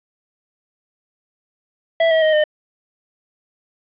square tone with pitch steps, 659.3 / 642 / 625.2 / 608.8 Hz, E5 / E5 / D#5 / D#5, 0 / -46 / +8 / -38 cents, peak -13 dBFS, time 2-2.44 s, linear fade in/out 5 ms, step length 110 ms, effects resampled to 8000 Hz + 7-bit

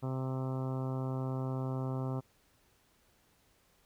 harmonic tone, 130.9 Hz, C3, 1 cent sharp, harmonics 1 / 2 / 3 / 4 / 5 / 6 / 7 / 8 / 9 / 10, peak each -34 / -40 / -44 / -46 / -48 / -50 / -51 / -52 / -53 / -54 dBFS, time 0.02-2.21 s, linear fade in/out 20 ms, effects pink hiss -69 dBFS RMS until 3.85 s

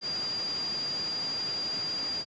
sine tone in noise, 4796 Hz, D8, 36 cents sharp, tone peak -30 dBFS, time 0.01-2.25 s, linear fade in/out 50 ms, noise pink, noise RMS -40 dBFS, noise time 0.01-2.25 s, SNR +7 dB, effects high-pass 150 Hz 12 dB/octave + resampled to 16000 Hz

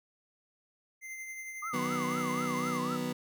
square tone with tremolo, 2081 Hz, C7, 10 cents flat, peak -39 dBFS, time 1.01-2.81 s, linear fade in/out 50 ms, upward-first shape triangle, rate 11 Hz, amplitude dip 40%
sine tone with vibrato, 1174.7 Hz, D6, in tune, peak -35 dBFS, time 1.62-2.97 s, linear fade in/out 10 ms, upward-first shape triangle, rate 4 Hz, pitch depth 270 cents each way
30% pulse chord, B major, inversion first, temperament just, 154.34 / 185.21 / 246.9 Hz, D#3 / F#3 / B3, -14 / +2 / 0 cents, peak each -37 / -36 / -31 dBFS, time 1.73-3.13 s, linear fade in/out 10 ms
effects none

